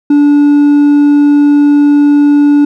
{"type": "tone with hard clipping", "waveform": "triangle", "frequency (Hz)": 290, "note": "D4", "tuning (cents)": -22, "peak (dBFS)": -4, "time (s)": [0.1, 2.65], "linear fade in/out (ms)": 5, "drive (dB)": 5, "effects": []}